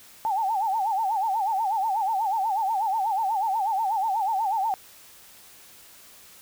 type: tone with vibrato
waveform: sine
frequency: 831 Hz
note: G#5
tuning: 1 cent sharp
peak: -22 dBFS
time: 0.25-4.74 s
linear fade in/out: 0 ms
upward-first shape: sine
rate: 8.2 Hz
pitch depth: 170 cents each way
effects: white hiss -50 dBFS RMS until 6.41 s